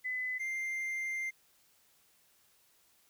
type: tone pair in turn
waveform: sine / triangle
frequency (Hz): 2013 / 2096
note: B6 / C7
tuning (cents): +33 / +2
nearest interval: minor second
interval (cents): 69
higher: second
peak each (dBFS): -33 / -32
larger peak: second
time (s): 0.04-0.39 / 0.39-1.31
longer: second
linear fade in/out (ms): 20
effects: white hiss -68 dBFS RMS until 3.09 s